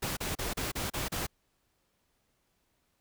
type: noise bursts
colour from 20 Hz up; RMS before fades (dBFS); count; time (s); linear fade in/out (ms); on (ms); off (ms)
pink; -34; 7; 0.02-1.268; 10; 150; 33
effects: pink hiss -75 dBFS RMS until 3 s